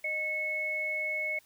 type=tone pair together; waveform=sine; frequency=616.2 / 2196 Hz; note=D#5 / C#7; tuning=-17 / -17 cents; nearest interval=octave + minor seventh; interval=2200 cents; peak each=-39 / -30 dBFS; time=0.04-1.39 s; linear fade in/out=5 ms; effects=white hiss -63 dBFS RMS until 1.45 s